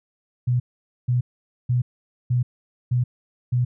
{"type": "tone bursts", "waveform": "sine", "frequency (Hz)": 123.47, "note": "B2", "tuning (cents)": 0, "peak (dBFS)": -17, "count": 6, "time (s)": [0.47, 3.65], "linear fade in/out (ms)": 10, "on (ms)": 130, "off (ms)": 480, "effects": []}